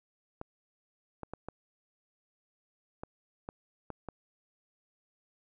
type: clicks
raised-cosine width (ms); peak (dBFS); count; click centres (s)
1; -25; 8; 0.414 / 1.233 / 1.336 / 1.486 / 3.035 / 3.489 / 3.903 / 4.087
effects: none